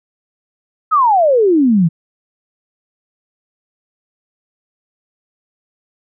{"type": "exponential sweep", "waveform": "sine", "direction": "down", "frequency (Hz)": [1318.5, 155.56], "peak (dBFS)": -8, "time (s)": [0.91, 1.89], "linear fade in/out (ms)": 20, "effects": []}